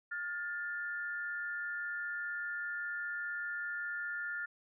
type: tone pair together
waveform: sine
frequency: 1418 / 1763 Hz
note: F6 / A6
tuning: +26 / +3 cents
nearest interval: major third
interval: 377 cents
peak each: -38 / -40 dBFS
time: 0.11-4.46 s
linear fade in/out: 10 ms
effects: none